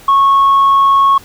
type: tone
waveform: sine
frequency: 1100 Hz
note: C#6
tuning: 14 cents flat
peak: -4 dBFS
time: 0.08-1.18 s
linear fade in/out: 5 ms
effects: tanh soft clip ceiling -4 dBFS + pink hiss -39 dBFS RMS until 1.24 s